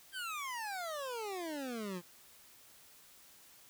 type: exponential sweep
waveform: 25% pulse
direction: down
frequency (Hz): 1608 to 170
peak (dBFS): -35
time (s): 0.12-2.02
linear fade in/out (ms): 50
effects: white hiss -60 dBFS RMS until 3.69 s